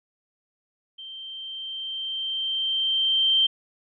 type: tone with level ramp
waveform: sine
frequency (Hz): 3136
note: G7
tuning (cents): 0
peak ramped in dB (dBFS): -37 to -16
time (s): 0.98-3.47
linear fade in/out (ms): 10
effects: none